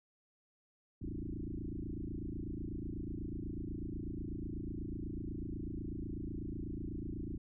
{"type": "tone with frequency modulation", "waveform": "sine", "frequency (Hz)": 122.3, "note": "B2", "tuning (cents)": -16, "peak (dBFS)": -38, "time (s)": [1.01, 7.38], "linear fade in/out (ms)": 10, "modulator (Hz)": 28.1, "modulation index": 7.7, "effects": []}